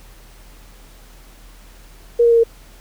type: tone with pitch steps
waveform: sine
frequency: 472.7 / 468.4 / 464 / 459.8 Hz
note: A#4 / A#4 / A#4 / A#4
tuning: +24 / +8 / -8 / -24 cents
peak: -9 dBFS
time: 2.19-2.438 s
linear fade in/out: 10 ms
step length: 62 ms
effects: added 40 Hz sine -42 dBFS peak until 2.8 s + pink hiss -48 dBFS RMS until 2.8 s